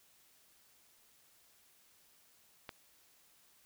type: click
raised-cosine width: 0.3 ms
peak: -27 dBFS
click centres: 2.692 s
effects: white hiss -67 dBFS RMS until 3.65 s